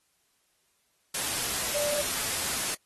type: tone in noise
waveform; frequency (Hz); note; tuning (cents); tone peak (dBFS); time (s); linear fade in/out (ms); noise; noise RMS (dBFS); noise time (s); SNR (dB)
sine; 587.3; D5; 0; -30; 1.74-2.02; 10; white; -30; 1.14-2.75; -3
effects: white hiss -71 dBFS RMS until 2.85 s + AAC 32 kbps